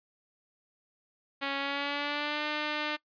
5% pulse tone with pitch glide, 277.2 to 300.5 Hz, C#4 to D4, 0 to +40 cents, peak -19 dBFS, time 1.41-2.97 s, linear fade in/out 20 ms, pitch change +140 cents, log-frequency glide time 1.58-2.44 s, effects noise-tail reverb RT60 0.1 s tail -22 dB re dry + resampled to 11025 Hz

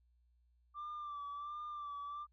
sine tone with vibrato, 1174.7 Hz, D6, in tune, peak -40 dBFS, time 0.74-2.27 s, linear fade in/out 50 ms, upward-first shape sine, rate 1.4 Hz, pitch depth 44 cents each way, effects tanh soft clip ceiling -40 dBFS + added 60 Hz sine -69 dBFS peak until 2.32 s

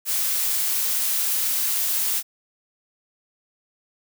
blue noise, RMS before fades -23 dBFS, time 0.05-2.23 s, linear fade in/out 50 ms, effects none

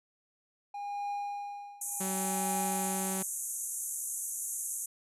triangle tone with tremolo, 813 Hz, G#5, 37 cents flat, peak -30 dBFS, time 0.74-3.23 s, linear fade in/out 5 ms, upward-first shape triangle, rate 0.68 Hz, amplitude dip 95%
white band-pass noise, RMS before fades -37 dBFS, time 1.81-4.86 s, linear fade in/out 5 ms, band 6300 to 12000 Hz, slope 96 dB/octave
sawtooth tone, 190 Hz, F#3, 46 cents sharp, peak -30 dBFS, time 2-3.23 s, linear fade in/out 10 ms
effects none

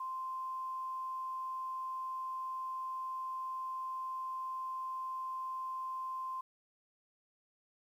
sine tone with quantisation, 1043 Hz, C6, 6 cents flat, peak -37 dBFS, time 0-6.41 s, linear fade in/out 5 ms, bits 11, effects none

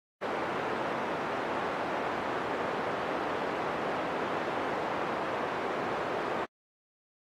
pink band-pass noise, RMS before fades -33 dBFS, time 0.21-6.46 s, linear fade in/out 20 ms, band 380 to 1300 Hz, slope 12 dB/octave, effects AAC 48 kbps

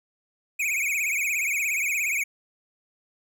square tone with vibrato, 2349 Hz, D7, in tune, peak -24 dBFS, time 0.59-2.24 s, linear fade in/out 10 ms, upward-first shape triangle, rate 17 Hz, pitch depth 170 cents each way, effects none

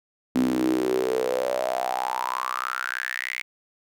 sawtooth tone with high-pass filter sweep, 63.2 Hz, B1, 41 cents sharp, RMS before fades -26 dBFS, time 0.35-3.42 s, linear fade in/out 0 ms, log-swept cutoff 250 to 2200 Hz, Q 8.6, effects none

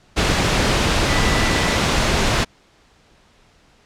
sine tone in noise, 1975.5 Hz, B6, in tune, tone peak -26 dBFS, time 1.08-1.78 s, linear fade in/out 20 ms, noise pink, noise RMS -17 dBFS, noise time 0.16-2.45 s, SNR -12 dB, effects pink hiss -54 dBFS RMS until 3.85 s + low-pass 6000 Hz 12 dB/octave

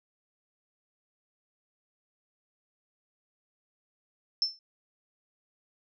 sine tone with exponential decay, 5320 Hz, E8, 15 cents sharp, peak -20 dBFS, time 4.42-4.59 s, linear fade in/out 1 ms, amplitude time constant 36 ms, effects none

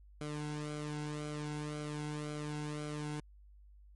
sawtooth tone with flanger, 149.6 Hz, D3, 32 cents sharp, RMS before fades -40 dBFS, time 0.21-3.2 s, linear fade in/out 0 ms, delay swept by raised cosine 1.1 to 1.68 ms, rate 1.9 Hz, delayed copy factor -0.75, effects added 50 Hz sine -55 dBFS peak until 3.95 s + MP3 48 kbps

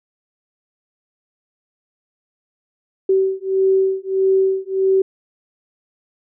sine beating tone pair, 382.3 / 383.9 Hz, G4 / G4, -43 / -36 cents, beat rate 1.6 Hz, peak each -17 dBFS, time 3.09-5.02 s, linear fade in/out 5 ms, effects none

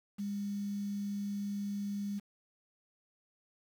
sine tone with quantisation, 202.1 Hz, G#3, 47 cents flat, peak -34 dBFS, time 0.18-2.2 s, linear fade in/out 20 ms, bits 9, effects none

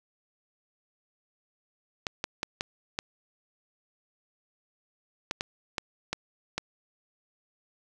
clicks, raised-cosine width 0.2 ms, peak -12 dBFS, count 10, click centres 2.068 / 2.241 / 2.431 / 2.609 / 2.989 / 5.311 / 5.409 / 5.782 / 6.13 / 6.58 s, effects none

